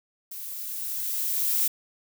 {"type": "noise with level ramp", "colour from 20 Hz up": "violet", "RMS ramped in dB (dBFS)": [-38, -23], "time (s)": [0.31, 1.68], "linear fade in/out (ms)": 5, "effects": []}